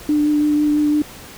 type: tone with vibrato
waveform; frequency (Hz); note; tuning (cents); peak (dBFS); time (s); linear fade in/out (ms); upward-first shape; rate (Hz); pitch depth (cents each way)
sine; 297.8; D4; +24; -13; 0.09-1.02; 2; triangle; 6; 15
effects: pink hiss -38 dBFS RMS until 1.37 s